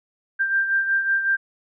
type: beating tone pair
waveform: sine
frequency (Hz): 1581 / 1586.4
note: G6 / G6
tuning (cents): +14 / +20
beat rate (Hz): 5.4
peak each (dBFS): -19 / -27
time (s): 0.39-1.37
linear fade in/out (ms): 20
effects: none